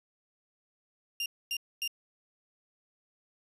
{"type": "tone bursts", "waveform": "30% pulse", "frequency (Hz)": 2794, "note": "F7", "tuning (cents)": 0, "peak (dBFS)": -28, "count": 3, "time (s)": [1.2, 1.877], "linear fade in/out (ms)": 2, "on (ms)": 59, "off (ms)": 250, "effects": ["resampled to 32000 Hz"]}